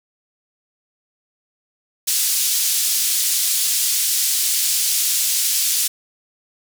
white band-pass noise, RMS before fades -19 dBFS, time 2.07-5.88 s, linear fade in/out 10 ms, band 4100 to 12000 Hz, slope 12 dB/octave, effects none

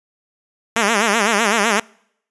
5% pulse tone with vibrato, 215.7 Hz, A3, 34 cents flat, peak -3 dBFS, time 0.76-1.8 s, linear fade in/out 5 ms, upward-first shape sine, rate 7.9 Hz, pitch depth 150 cents each way, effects noise-tail reverb RT60 0.7 s tail -26 dB re dry + resampled to 24000 Hz

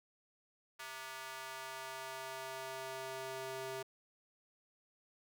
square tone with high-pass filter sweep, 131.9 Hz, C3, 14 cents sharp, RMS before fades -45 dBFS, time 0.79-3.83 s, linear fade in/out 10 ms, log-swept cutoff 1300 to 430 Hz, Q 1.2, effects none

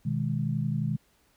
sine chord, G# minor, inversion first, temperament just, 124.59 / 155.74 / 207.7 Hz, B2 / D#3 / G#3, +16 / +2 / 0 cents, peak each -30 / -29 / -32 dBFS, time 0.05-0.97 s, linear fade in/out 10 ms, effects pink hiss -66 dBFS RMS until 1.36 s

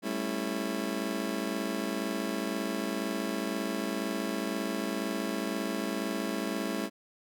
30% pulse chord, A dominant seventh, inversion third, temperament just, 198 / 220 / 275 / 330 Hz, G3 / A3 / C#4 / E4, +18 / 0 / -14 / +2 cents, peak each -34 dBFS, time 0.02-6.9 s, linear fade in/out 50 ms, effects none

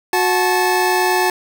25% pulse tone pair together, 365.8 / 870 Hz, F#4 / A5, -20 / -20 cents, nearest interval octave + minor third, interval 1500 cents, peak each -13 dBFS, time 0.13-1.3 s, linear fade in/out 2 ms, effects none

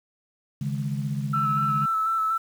sine chord, C# suspended second, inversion none, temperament equal with one note detuned, 139.96 / 155.56 / 207.7 Hz, C#3 / D#3 / G#3, +17 / 0 / 0 cents, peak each -27 / -32 / -31 dBFS, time 0.61-1.86 s, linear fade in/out 5 ms
sine tone with vibrato, 1318.5 Hz, E6, in tune, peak -21 dBFS, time 1.33-2.38 s, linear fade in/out 10 ms, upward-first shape square, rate 4.1 Hz, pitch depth 19 cents each way
effects tanh soft clip ceiling -14 dBFS + 8-bit

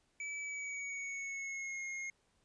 square tone with pitch glide, 2300 to 2146 Hz, D7 to C7, -37 to +43 cents, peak -40 dBFS, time 0.2-2.1 s, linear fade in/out 2 ms, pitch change -120 cents, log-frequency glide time 0.39-1.84 s, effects pink hiss -75 dBFS RMS until 2.44 s + resampled to 22050 Hz

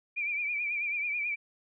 sine tone with vibrato, 2368 Hz, D7, 14 cents sharp, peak -29 dBFS, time 0.16-1.36 s, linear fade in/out 20 ms, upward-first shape triangle, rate 9.2 Hz, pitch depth 78 cents each way, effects none

